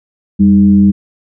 sine tone with frequency modulation, 198.4 Hz, G3, 21 cents sharp, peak -4 dBFS, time 0.39-0.92 s, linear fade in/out 20 ms, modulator 111 Hz, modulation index 0.49, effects none

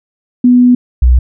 sine tone pair in turn, 246.9 / 61.96 Hz, B3 / B1, 0 / +6 cents, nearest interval 2 octaves, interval 2394 cents, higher first, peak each -3 dBFS, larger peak neither, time 0.44-0.75 / 1.02-1.19 s, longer first, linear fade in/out 5 ms, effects none

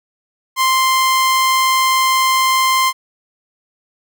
sawtooth tone, 1046.5 Hz, C6, in tune, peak -8 dBFS, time 0.56-2.93 s, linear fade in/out 50 ms, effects none

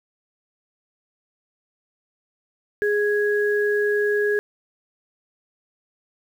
sine tone pair together, 415.1 / 1661.2 Hz, G#4 / G#6, -1 / 0 cents, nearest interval 2 octaves, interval 2401 cents, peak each -19 / -24 dBFS, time 2.82-4.39 s, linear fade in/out 0 ms, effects 8-bit

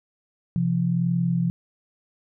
sine tone pair together, 130.9 / 172.27 Hz, C3 / F3, +1 / -23 cents, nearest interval perfect fourth, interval 476 cents, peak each -25 / -21 dBFS, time 0.56-1.5 s, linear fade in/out 0 ms, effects none

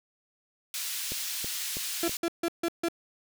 pink high-pass noise, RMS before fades -34 dBFS, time 0.74-2.17 s, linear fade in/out 2 ms, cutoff 3200 Hz, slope 12 dB/octave
click train, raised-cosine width 2 ms, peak -25 dBFS, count 4, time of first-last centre 1.12-2.094 s, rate 3.08 Hz
35% pulse tone bursts, 337.6 Hz, E4, 41 cents sharp, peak -24 dBFS, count 5, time 2.03-2.885 s, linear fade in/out 2 ms, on 51 ms, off 150 ms
effects none

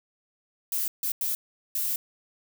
violet noise bursts at uneven times, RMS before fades -28 dBFS, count 4, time 0.72-0.88 / 1.03-1.12 / 1.21-1.35 / 1.75-1.96 s, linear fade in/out 2 ms, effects none

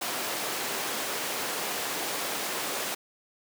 pink high-pass noise, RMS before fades -32 dBFS, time 0.01-2.95 s, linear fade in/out 10 ms, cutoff 390 Hz, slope 12 dB/octave, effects none

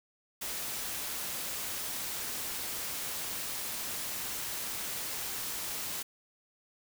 white noise, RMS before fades -37 dBFS, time 0.41-6.03 s, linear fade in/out 10 ms, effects none

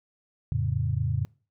sine chord, F augmented, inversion none, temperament equal with one note detuned, 85.91 / 110 / 138.59 Hz, F2 / A2 / C#3, -28 / 0 / 0 cents, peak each -30 / -27 / -28 dBFS, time 0.52-1.25 s, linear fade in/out 0 ms, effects noise-tail reverb RT60 0.4 s tail -25 dB re dry

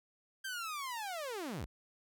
sawtooth linear sweep, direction down, 1593 to 38.97 Hz, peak -35 dBFS, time 0.44-1.66 s, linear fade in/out 10 ms, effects none

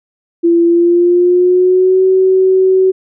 sine tone with pitch glide, 339.5 to 376.7 Hz, F4 to F#4, -49 to +31 cents, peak -6 dBFS, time 0.43-2.92 s, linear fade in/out 20 ms, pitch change +180 cents, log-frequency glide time 0.65-2.03 s, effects none

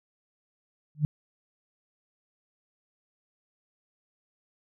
sine tone with exponential growth, 149.9 Hz, D3, 36 cents sharp, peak -16 dBFS, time 0.95-1.05 s, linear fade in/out 0 ms, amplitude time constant 20 ms, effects none

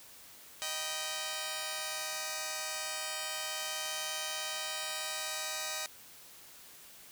5% pulse chord, Eb augmented, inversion none, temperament just, 622.3 / 777.8 / 972.3 Hz, Eb5 / G5 / B5, 0 / -14 / -27 cents, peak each -27 / -29 / -31 dBFS, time 0.62-5.86 s, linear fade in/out 0 ms, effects white hiss -54 dBFS RMS until 7.11 s

